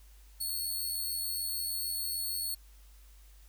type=tone with amplitude modulation; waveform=5% pulse; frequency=4387 Hz; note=C#8; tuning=19 cents flat; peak=-24 dBFS; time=0.4-2.55 s; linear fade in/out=10 ms; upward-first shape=sine; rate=86.7 Hz; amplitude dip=40%; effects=added 50 Hz sine -53 dBFS peak until 3.48 s + white hiss -64 dBFS RMS until 3.48 s